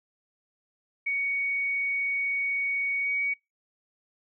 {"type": "tone with pitch glide", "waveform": "sine", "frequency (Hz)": [2236, 2252], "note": ["C#7", "C#7"], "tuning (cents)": [14, 27], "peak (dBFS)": -25, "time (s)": [1.06, 3.34], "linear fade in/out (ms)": 10, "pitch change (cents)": 13, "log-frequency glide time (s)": [3.02, 3.1], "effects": ["noise-tail reverb RT60 0.2 s tail -23 dB re dry"]}